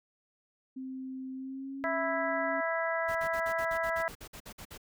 sine tone with pitch glide, 261.6 to 274.3 Hz, C4 to C#4, 0 to -18 cents, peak -37 dBFS, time 0.76-2.61 s, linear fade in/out 10 ms, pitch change +82 cents, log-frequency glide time 1.34-1.83 s
harmonic tone, 329.6 Hz, E4, in tune, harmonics 2 / 3 / 4 / 5 / 6, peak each -32 / -37 / -37 / -36 / -37 dBFS, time 1.84-4.08 s, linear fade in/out 0 ms
pink noise bursts, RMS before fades -46 dBFS, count 14, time 3.08-4.778 s, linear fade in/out 10 ms, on 73 ms, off 52 ms
effects none

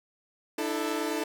sawtooth chord, D suspended second, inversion none, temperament equal with one note detuned, 299.8 / 329.6 / 440 Hz, D4 / E4 / A4, +36 / 0 / 0 cents, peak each -29 dBFS, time 0.58-1.24 s, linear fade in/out 5 ms, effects none

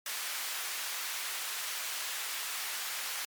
pink high-pass noise, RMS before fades -37 dBFS, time 0.06-3.25 s, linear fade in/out 2 ms, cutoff 1400 Hz, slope 12 dB/octave, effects MP3 96 kbps

